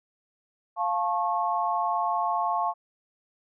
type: chord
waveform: sine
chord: F augmented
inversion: none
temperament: just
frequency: 698.5 / 873.1 / 1091.3 Hz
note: F5 / A5 / C#6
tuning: 0 / -14 / -27 cents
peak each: -28 dBFS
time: 0.76-2.74 s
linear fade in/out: 50 ms
effects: none